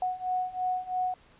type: beating tone pair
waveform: sine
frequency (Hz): 734 / 737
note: F#5 / F#5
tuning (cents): -14 / -7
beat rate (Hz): 3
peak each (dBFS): -32 / -30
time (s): 0.02-1.14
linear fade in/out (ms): 2
effects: pink hiss -59 dBFS RMS until 1.39 s + resampled to 8000 Hz